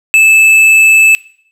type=tone with tanh clipping; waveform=triangle; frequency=2622 Hz; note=E7; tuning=10 cents flat; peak=-4 dBFS; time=0.14-1.15 s; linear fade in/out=0 ms; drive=12 dB; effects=noise-tail reverb RT60 0.6 s tail -20 dB re dry